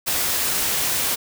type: noise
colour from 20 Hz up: white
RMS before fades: -22 dBFS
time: 0.06-1.16 s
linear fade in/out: 20 ms
effects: none